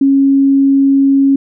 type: tone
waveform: sine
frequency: 274.3 Hz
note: C#4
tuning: 18 cents flat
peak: -6 dBFS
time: 0.01-1.36 s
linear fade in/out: 5 ms
effects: none